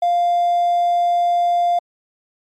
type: tone with hard clipping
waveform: triangle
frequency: 698.5 Hz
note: F5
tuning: in tune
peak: -14 dBFS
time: 0.02-1.79 s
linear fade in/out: 5 ms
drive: 4 dB
effects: MP3 64 kbps